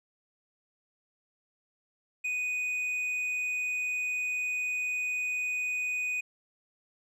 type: tone with tanh clipping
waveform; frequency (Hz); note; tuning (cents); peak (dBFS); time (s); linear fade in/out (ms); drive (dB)
sine; 2486; D#7; -2; -30; 2.24-6.21; 10; 5
effects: none